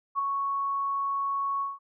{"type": "tone with ADSR envelope", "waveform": "sine", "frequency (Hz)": 1108.7, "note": "C#6", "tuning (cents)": 0, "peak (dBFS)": -22, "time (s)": [0.15, 1.79], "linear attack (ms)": 39, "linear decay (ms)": 6, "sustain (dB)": -4, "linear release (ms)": 180, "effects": []}